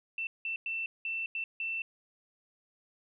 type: tone bursts at uneven times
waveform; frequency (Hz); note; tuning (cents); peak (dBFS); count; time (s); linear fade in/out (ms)
sine; 2678; E7; +27; -32; 6; 0.18-0.27 / 0.45-0.56 / 0.66-0.86 / 1.05-1.26 / 1.35-1.44 / 1.6-1.82; 2
effects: none